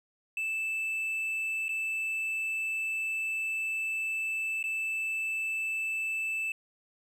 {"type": "tone with dropouts", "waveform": "triangle", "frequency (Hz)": 2637, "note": "E7", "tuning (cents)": 0, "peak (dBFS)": -28, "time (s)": [0.37, 6.52], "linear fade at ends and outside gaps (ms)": 2, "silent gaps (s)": [[1.683, 1.691], [4.628, 4.639]], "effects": []}